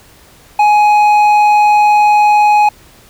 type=tone with hard clipping; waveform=sine; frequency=837 Hz; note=G#5; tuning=13 cents sharp; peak=-7 dBFS; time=0.59-2.69 s; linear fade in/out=5 ms; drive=6 dB; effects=pink hiss -43 dBFS RMS until 3.09 s